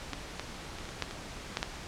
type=clicks; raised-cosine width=0.2 ms; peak=-17 / -17 / -24 / -28 / -26 / -12 / -23 / -12 / -12 dBFS; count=9; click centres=0.133 / 0.396 / 0.786 / 0.854 / 0.89 / 1.023 / 1.11 / 1.571 / 1.629 s; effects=pink hiss -43 dBFS RMS until 1.87 s + low-pass 7000 Hz 12 dB/octave